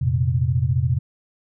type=chord; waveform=sine; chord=F suspended fourth; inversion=none; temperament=equal; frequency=87.31 / 116.54 / 130.81 Hz; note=F2 / Bb2 / C3; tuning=0 / 0 / 0 cents; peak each=-23 / -22 / -20 dBFS; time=0.01-0.99 s; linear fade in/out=10 ms; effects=none